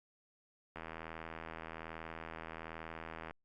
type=click train; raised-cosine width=0.5 ms; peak=-29 dBFS; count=208; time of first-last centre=0.76-3.309 s; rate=81.2 Hz; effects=Opus 48 kbps